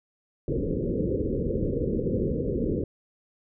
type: low-pass noise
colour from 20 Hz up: white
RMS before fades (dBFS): -27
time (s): 0.48-2.84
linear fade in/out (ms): 2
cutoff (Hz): 520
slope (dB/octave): 96
effects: none